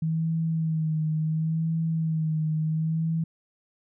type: tone with vibrato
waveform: sine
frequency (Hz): 159.4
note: D#3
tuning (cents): +42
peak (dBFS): -23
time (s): 0.02-3.24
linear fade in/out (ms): 5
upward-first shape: sine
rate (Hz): 0.71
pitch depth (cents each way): 38
effects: none